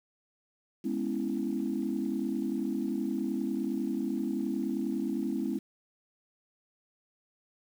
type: chord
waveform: sine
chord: C# minor seventh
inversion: second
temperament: equal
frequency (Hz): 207.7 / 246.9 / 277.2 / 329.6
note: G#3 / B3 / C#4 / E4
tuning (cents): 0 / 0 / 0 / 0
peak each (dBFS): -34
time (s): 0.84-5.59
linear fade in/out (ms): 10
effects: tanh soft clip ceiling -20 dBFS + 9-bit